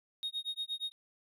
triangle tone with tremolo, 3729 Hz, A#7, in tune, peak -30 dBFS, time 0.23-0.92 s, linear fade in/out 0 ms, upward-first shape sine, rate 8.5 Hz, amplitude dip 100%, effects tanh soft clip ceiling -28 dBFS

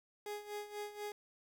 30% pulse tone with tremolo, 415.3 Hz, G#4, in tune, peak -37 dBFS, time 0.26-1.12 s, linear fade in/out 2 ms, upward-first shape sine, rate 4.1 Hz, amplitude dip 75%, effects 12-bit

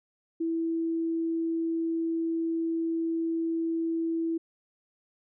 sine tone, 329.2 Hz, E4, 2 cents flat, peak -26 dBFS, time 0.4-4.38 s, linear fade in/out 10 ms, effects none

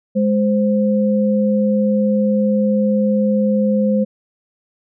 sine tone pair together, 207.7 / 519.8 Hz, G#3 / C5, 0 / -11 cents, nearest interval octave + major third, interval 1589 cents, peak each -14 / -18 dBFS, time 0.15-4.05 s, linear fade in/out 20 ms, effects none

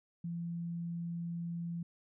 sine tone, 170 Hz, F3, 46 cents flat, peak -36 dBFS, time 0.24-1.83 s, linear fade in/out 5 ms, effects none

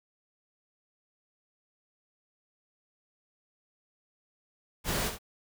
pink noise with echo, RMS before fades -31 dBFS, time 4.84-5.12 s, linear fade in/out 50 ms, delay 68 ms, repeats 1, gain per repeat -8 dB, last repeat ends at 5.188 s, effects none

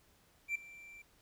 triangle tone with ADSR envelope, 2349 Hz, D7, in tune, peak -28 dBFS, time 0.48-1.02 s, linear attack 72 ms, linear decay 5 ms, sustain -21 dB, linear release 5 ms, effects tanh soft clip ceiling -26 dBFS + pink hiss -68 dBFS RMS until 1.21 s

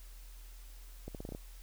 accelerating click train, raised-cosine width 2 ms, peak -29 dBFS, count 7, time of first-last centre 1.08-1.349 s, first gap 68 ms, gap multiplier 0.83, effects added 41 Hz sine -48 dBFS peak until 1.62 s + white hiss -60 dBFS RMS until 1.62 s

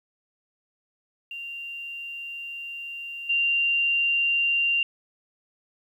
sine tone with level steps, 2777 Hz, F7, 10 cents flat, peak -33 / -20 dBFS, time 1.31-4.83 s, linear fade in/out 2 ms, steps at 3.29 s, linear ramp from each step 10 ms, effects 10-bit

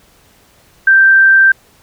sine tone, 1568 Hz, G6, in tune, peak -4 dBFS, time 0.87-1.52 s, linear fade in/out 5 ms, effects pink hiss -49 dBFS RMS until 1.82 s

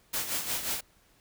white noise with tremolo, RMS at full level -30 dBFS, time 0.13-0.81 s, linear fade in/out 10 ms, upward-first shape sine, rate 5.6 Hz, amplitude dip 60%, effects pink hiss -64 dBFS RMS until 1.2 s

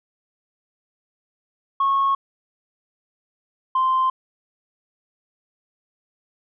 sine tone pair in turn, 1096 / 1042.8 Hz, C#6 / C6, -20 / -6 cents, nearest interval minor second, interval 86 cents, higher first, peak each -15 dBFS, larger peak neither, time 1.8-2.15 / 3.75-4.1 s, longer neither, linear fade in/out 5 ms, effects tanh soft clip ceiling -13 dBFS

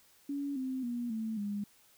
sine tone with pitch steps, 282.3 / 260.4 / 240.1 / 221.5 / 204.3 Hz, C#4 / C4 / B3 / A3 / G#3, +32 / -8 / -49 / +12 / -28 cents, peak -33 dBFS, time 0.29-1.64 s, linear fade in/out 5 ms, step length 270 ms, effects white hiss -64 dBFS RMS until 1.97 s

